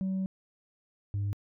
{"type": "tone pair in turn", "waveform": "sine", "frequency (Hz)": [190, 100.86], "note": ["F#3", "G2"], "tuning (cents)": [46, 50], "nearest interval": "major seventh", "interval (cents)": 1096, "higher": "first", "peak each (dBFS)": -26, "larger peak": "neither", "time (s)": [[0.01, 0.26], [1.14, 1.33]], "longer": "first", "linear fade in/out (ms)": 0, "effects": ["tanh soft clip ceiling -27 dBFS"]}